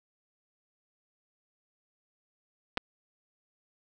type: clicks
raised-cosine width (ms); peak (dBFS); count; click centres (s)
0.3; -14; 2; 2.773 / 2.777
effects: none